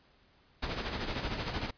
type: noise with tremolo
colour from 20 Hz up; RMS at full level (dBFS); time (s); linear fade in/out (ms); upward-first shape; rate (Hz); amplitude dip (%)
pink; -33; 0.62-1.71; 10; sine; 13; 55
effects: pink hiss -65 dBFS RMS until 1.77 s + resampled to 11025 Hz